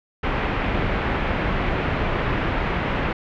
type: low-pass noise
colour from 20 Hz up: pink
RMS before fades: -23 dBFS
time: 0.23-3.13 s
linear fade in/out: 5 ms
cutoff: 2600 Hz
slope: 24 dB/octave
effects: none